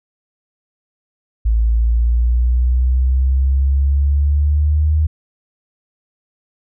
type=exponential sweep; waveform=sine; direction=up; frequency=55 to 77.78 Hz; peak=-11 dBFS; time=1.45-5.07 s; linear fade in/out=10 ms; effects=none

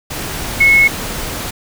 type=tone in noise; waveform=sine; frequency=2187 Hz; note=C#7; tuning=24 cents flat; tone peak=-6 dBFS; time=0.6-0.88 s; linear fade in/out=10 ms; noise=pink; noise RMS=-23 dBFS; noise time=0.1-1.51 s; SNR=+14 dB; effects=none

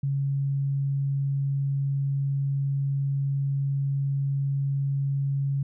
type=tone; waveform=sine; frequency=138.59 Hz; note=C#3; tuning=in tune; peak=-23 dBFS; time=0.03-5.63 s; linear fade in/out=5 ms; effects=none

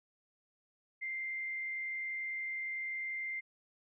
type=tone with frequency modulation; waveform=sine; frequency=2093 Hz; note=C7; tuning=in tune; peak=-36 dBFS; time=1.01-3.41 s; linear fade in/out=20 ms; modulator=68.9 Hz; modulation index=0.38; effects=none

